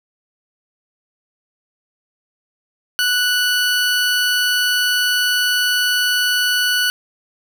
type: tone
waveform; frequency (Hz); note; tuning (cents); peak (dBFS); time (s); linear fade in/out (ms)
20% pulse; 1480; F#6; 0; -10; 2.99-6.9; 0
effects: none